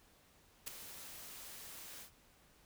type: noise with ADSR envelope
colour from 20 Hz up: white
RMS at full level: -39 dBFS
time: 0.66-2.11 s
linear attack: 17 ms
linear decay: 6 ms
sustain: -12 dB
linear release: 100 ms
effects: pink hiss -67 dBFS RMS until 2.65 s